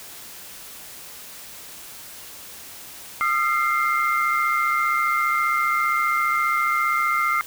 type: tone cluster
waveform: sine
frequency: 1222 / 1357 / 2100 Hz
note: D#6 / E6 / C7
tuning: -32 / +50 / +6 cents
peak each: -23 dBFS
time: 3.21-7.41 s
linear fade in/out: 0 ms
effects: white hiss -40 dBFS RMS until 7.46 s